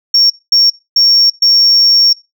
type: tone bursts at uneven times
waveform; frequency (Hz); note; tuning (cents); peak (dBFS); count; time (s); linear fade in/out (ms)
sine; 5510; F8; -24; -4; 4; 0.14-0.3 / 0.52-0.7 / 0.96-1.3 / 1.42-2.13; 5
effects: noise-tail reverb RT60 0.2 s tail -19 dB re dry + tanh soft clip ceiling -2 dBFS